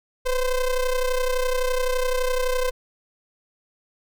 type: ring-modulated tone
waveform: square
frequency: 258.9 Hz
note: C4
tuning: 18 cents flat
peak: -18 dBFS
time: 0.25-2.71 s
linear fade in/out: 20 ms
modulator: 243 Hz
effects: none